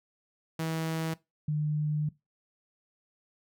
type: tone pair in turn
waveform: sawtooth / sine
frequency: 161.5 / 150.82 Hz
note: E3 / D3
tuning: -35 / +46 cents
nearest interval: minor second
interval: 119 cents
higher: first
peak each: -26 dBFS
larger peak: neither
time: 0.59-1.14 / 1.48-2.09 s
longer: second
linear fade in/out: 5 ms
effects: noise-tail reverb RT60 0.2 s tail -19 dB re dry